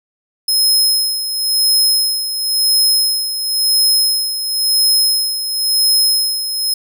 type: tone with tremolo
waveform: sawtooth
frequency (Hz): 5140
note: E8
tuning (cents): -45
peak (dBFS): -7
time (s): 0.48-6.74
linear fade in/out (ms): 5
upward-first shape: sine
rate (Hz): 0.96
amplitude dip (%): 65
effects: none